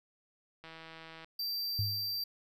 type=click train; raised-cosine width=0.3 ms; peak=-33 dBFS; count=99; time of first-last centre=0.64-1.245 s; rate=162 Hz
type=tone; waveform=square; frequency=4691 Hz; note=D8; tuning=3 cents flat; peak=-34 dBFS; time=1.39-2.24 s; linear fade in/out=5 ms
type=tone with exponential decay; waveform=sine; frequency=104.4 Hz; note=G#2; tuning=10 cents sharp; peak=-28 dBFS; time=1.79-2.24 s; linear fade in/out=0 ms; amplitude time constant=96 ms
effects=none